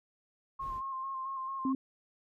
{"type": "tone with vibrato", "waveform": "sine", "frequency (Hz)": 1066, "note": "C6", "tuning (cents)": 32, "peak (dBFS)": -35, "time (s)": [0.59, 1.73], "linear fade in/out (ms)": 10, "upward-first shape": "square", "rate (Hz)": 4.5, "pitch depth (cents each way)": 24}
{"type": "noise", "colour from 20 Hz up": "brown", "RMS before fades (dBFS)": -47, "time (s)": [0.59, 0.82], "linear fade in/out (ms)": 50}
{"type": "tone", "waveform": "sine", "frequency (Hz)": 265.2, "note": "C4", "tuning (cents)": 23, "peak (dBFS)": -28, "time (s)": [1.65, 1.75], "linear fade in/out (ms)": 2}
{"effects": []}